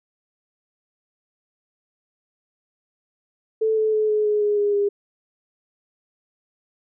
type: tone with pitch steps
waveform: sine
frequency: 440 / 434.9 / 430 / 425 / 420.1 / 415.3 / 410.5 / 405.8 Hz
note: A4 / A4 / A4 / G#4 / G#4 / G#4 / G#4 / G#4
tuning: 0 / -20 / -40 / +40 / +20 / 0 / -20 / -40 cents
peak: -17 dBFS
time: 3.61-4.89 s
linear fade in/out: 10 ms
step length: 160 ms
effects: none